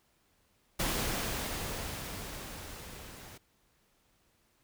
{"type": "noise with level ramp", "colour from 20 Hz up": "pink", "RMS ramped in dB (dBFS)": [-31, -50], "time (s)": [0.79, 3.38], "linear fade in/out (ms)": 10, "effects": ["pink hiss -71 dBFS RMS until 4.63 s"]}